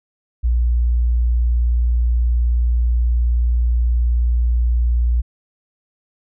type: tone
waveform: sine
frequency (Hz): 59.4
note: A#1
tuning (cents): +33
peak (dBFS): -13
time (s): 0.43-5.22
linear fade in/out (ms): 20
effects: none